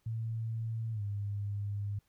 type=tone with pitch glide; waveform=sine; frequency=112.9 to 101.75 Hz; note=A2 to G#2; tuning=+45 to -35 cents; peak=-33 dBFS; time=0.06-1.99 s; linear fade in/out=5 ms; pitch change=-180 cents; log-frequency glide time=0.92-1.02 s; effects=pink hiss -75 dBFS RMS until 2.08 s